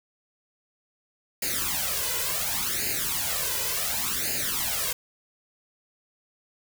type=noise with flanger; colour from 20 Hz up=white; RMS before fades=-28 dBFS; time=1.42-4.93 s; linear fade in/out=5 ms; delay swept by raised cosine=0.43 to 2.03 ms; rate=0.69 Hz; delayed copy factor=+0.85; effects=none